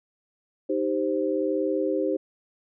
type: chord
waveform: sine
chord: C minor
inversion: first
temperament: equal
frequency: 311.1 / 392 / 523.3 Hz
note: Eb4 / G4 / C5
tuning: 0 / 0 / 0 cents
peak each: -27 dBFS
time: 0.69-2.17 s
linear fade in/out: 10 ms
effects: none